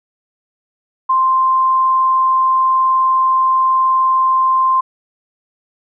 sine tone, 1046.5 Hz, C6, in tune, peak -10 dBFS, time 1.09-4.81 s, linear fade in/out 10 ms, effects none

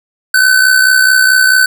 square tone with amplitude modulation, 1517 Hz, F#6, 43 cents sharp, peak -4 dBFS, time 0.34-1.66 s, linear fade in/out 5 ms, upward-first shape sine, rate 64.6 Hz, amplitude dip 55%, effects none

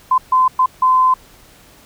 sine tone bursts at uneven times, 1027 Hz, C6, 33 cents flat, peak -9 dBFS, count 4, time 0.11-0.18 / 0.32-0.48 / 0.59-0.66 / 0.82-1.14 s, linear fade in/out 5 ms, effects pink hiss -46 dBFS RMS until 1.85 s

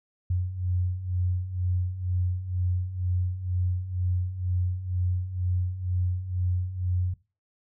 sine beating tone pair, 89 / 91.1 Hz, F2 / F#2, +33 / -26 cents, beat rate 2.1 Hz, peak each -31 / -26 dBFS, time 0.3-7.14 s, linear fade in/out 5 ms, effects noise-tail reverb RT60 0.3 s tail -18 dB re dry

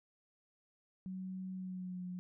sine tone with pitch glide, 187.1 to 180.62 Hz, F#3 to F#3, +20 to -41 cents, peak -40 dBFS, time 1.06-2.19 s, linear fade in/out 0 ms, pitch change -61 cents, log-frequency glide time 1.53-2.04 s, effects none

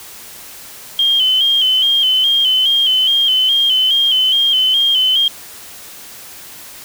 sine tone with vibrato, 3129 Hz, G7, 4 cents flat, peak -10 dBFS, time 0.99-5.28 s, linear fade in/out 2 ms, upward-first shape square, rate 2.4 Hz, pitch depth 48 cents each way, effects white hiss -35 dBFS RMS until 6.84 s

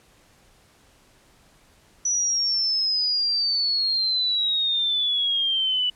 sine exponential sweep, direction down, 5930 to 2955 Hz, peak -20 dBFS, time 2.05-5.9 s, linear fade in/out 5 ms, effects pink hiss -57 dBFS RMS until 5.95 s + low-pass 11000 Hz 12 dB/octave

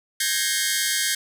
10% pulse tone cluster, 1563 / 1660 / 1862 / 2146 Hz, G6 / G#6 / A#6 / C7, -6 / -1 / -2 / +43 cents, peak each -18 dBFS, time 0.2-1.15 s, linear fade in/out 5 ms, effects none

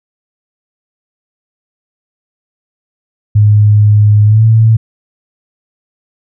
sine tone with pitch glide, 104.9 to 111.78 Hz, G#2 to A2, +18 to +28 cents, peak -3 dBFS, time 3.35-4.77 s, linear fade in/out 10 ms, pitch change +110 cents, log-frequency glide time 4.25-4.44 s, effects none

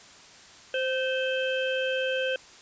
harmonic tone with a mistuned harmonic, 522 Hz, C5, 4 cents flat, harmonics 1 / 3 / 5 / 6, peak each -27 / -32 / -34 / -35 dBFS, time 0.74-2.36 s, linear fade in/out 2 ms, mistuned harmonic 3, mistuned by -21 cents, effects white hiss -50 dBFS RMS until 2.61 s + resampled to 16000 Hz

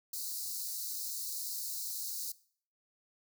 white high-pass noise, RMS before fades -39 dBFS, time 0.13-2.32 s, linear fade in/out 5 ms, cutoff 4000 Hz, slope 96 dB/octave, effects noise-tail reverb RT60 0.5 s tail -19 dB re dry

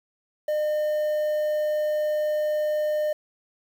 triangle tone with quantisation, 606 Hz, D#5, 46 cents flat, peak -20 dBFS, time 0.48-3.13 s, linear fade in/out 5 ms, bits 8, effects none

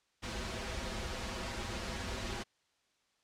pink noise with comb filter, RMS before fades -39 dBFS, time 0.22-2.44 s, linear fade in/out 20 ms, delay 6.8 ms, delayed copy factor -0.85, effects white hiss -75 dBFS RMS until 3.23 s + low-pass 6000 Hz 12 dB/octave

